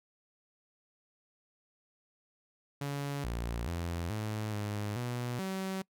sawtooth tone with pitch steps, 141.7 / 58.1 / 85.3 / 107.6 / 103.9 / 122.1 / 190.5 Hz, C#3 / A#1 / F2 / A2 / G#2 / B2 / G3, +38 / -5 / -40 / -38 / +1 / -19 / -49 cents, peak -30 dBFS, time 2.81-5.82 s, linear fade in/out 5 ms, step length 430 ms, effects noise-tail reverb RT60 0.1 s tail -24 dB re dry

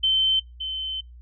sine tone pair in turn, 3086 / 3071 Hz, G7 / G7, -28 / -36 cents, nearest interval unison, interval 8 cents, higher first, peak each -17 / -27 dBFS, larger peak first, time 0.03-0.4 / 0.6-1.01 s, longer second, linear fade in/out 10 ms, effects noise-tail reverb RT60 0.2 s tail -25 dB re dry + added 60 Hz sine -42 dBFS peak until 1.21 s

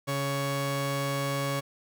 sawtooth tone pair together, 139.4 / 557.6 Hz, C#3 / C#5, +10 / +10 cents, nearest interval 2 octaves, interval 2400 cents, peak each -26 dBFS, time 0.07-1.61 s, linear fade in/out 20 ms, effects none

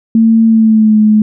sine tone with pitch glide, 225.3 to 214 Hz, A3 to A3, +41 to -48 cents, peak -4 dBFS, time 0.15-1.22 s, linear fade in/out 2 ms, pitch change -89 cents, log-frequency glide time 0.46-0.98 s, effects none

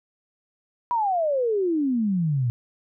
sine exponential sweep, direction down, 991 to 115.8 Hz, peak -20 dBFS, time 0.91-2.5 s, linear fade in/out 0 ms, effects none

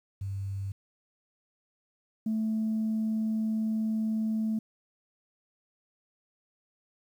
sine tone pair in turn, 98 / 219.5 Hz, G2 / A3, 0 / -4 cents, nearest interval octave + major second, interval 1396 cents, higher second, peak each -31 / -25 dBFS, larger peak second, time 0.21-0.72 / 2.26-4.59 s, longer second, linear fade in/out 5 ms, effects tanh soft clip ceiling -23 dBFS + 10-bit

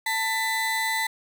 35% pulse tone pair together, 890.5 / 1999 Hz, A5 / B6, +21 / +20 cents, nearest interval octave + major second, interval 1399 cents, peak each -26 / -24 dBFS, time 0.06-1.07 s, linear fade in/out 5 ms, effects none

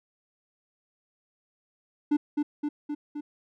triangle tone with echo, 295 Hz, D4, 8 cents sharp, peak -18 dBFS, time 2.11-2.17 s, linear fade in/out 10 ms, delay 260 ms, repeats 4, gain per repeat -3 dB, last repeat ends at 3.21 s, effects none

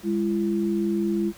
sine tone pair together, 204.4 / 338.4 Hz, G#3 / E4, -27 / +45 cents, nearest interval major sixth, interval 872 cents, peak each -24 / -24 dBFS, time 0.03-1.33 s, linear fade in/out 50 ms, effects pink hiss -48 dBFS RMS until 1.37 s

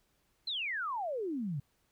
sine exponential sweep, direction down, 4210 to 131.5 Hz, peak -33 dBFS, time 0.47-1.6 s, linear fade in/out 5 ms, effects pink hiss -74 dBFS RMS until 1.91 s

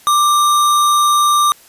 sine tone with sample-and-hold, 1181 Hz, D6, 9 cents sharp, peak -9 dBFS, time 0.07-1.52 s, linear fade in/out 0 ms, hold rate 4900 Hz, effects white hiss -45 dBFS RMS until 1.68 s + resampled to 32000 Hz

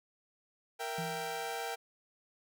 sawtooth chord, E diminished, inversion second, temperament equal with one note detuned, 466.2 / 665.8 / 784 Hz, Bb4 / E5 / G5, 0 / +17 / 0 cents, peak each -37 / -40 / -35 dBFS, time 0.79-1.76 s, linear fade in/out 20 ms
sine tone with exponential decay, 167.2 Hz, E3, 25 cents sharp, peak -36 dBFS, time 0.98-1.63 s, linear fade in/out 5 ms, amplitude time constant 140 ms
effects none

